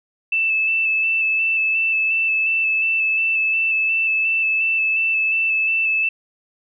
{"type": "tone with vibrato", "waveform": "sine", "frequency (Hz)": 2637, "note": "E7", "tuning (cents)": 0, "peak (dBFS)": -16, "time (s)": [0.32, 6.09], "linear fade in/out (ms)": 5, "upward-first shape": "square", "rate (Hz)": 2.8, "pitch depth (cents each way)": 15, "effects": []}